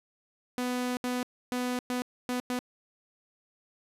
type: tone bursts at uneven times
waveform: sawtooth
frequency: 248.6 Hz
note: B3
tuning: 12 cents sharp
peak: -25 dBFS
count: 6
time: 0.58-0.97 / 1.04-1.23 / 1.52-1.79 / 1.9-2.02 / 2.29-2.4 / 2.5-2.59 s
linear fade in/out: 0 ms
effects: resampled to 32000 Hz